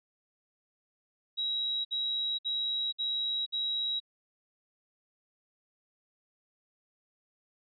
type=tone bursts; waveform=sine; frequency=3854 Hz; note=B7; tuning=43 cents flat; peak=-29 dBFS; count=5; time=1.37-4.002 s; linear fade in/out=20 ms; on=480 ms; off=58 ms; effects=none